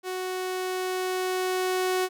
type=tone with level ramp; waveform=sawtooth; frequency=370 Hz; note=F#4; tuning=in tune; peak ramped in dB=-26 to -19 dBFS; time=0.03-2.09 s; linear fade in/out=50 ms; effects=none